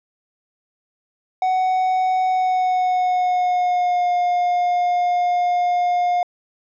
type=tone with pitch glide; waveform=triangle; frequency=745 to 711.4 Hz; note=F#5 to F5; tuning=+12 to +32 cents; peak=-14 dBFS; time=1.42-6.23 s; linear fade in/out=2 ms; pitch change=-80 cents; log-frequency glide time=2.28-4.12 s; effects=resampled to 16000 Hz